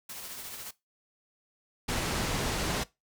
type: noise with tremolo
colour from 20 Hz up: white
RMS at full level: -40 dBFS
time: 0.09-0.71 s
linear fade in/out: 5 ms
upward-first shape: triangle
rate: 14 Hz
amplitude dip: 40%
type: low-pass noise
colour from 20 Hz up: pink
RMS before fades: -31 dBFS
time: 1.88-2.84 s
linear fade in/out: 10 ms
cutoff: 8700 Hz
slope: 12 dB/octave
effects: noise-tail reverb RT60 0.2 s tail -19 dB re dry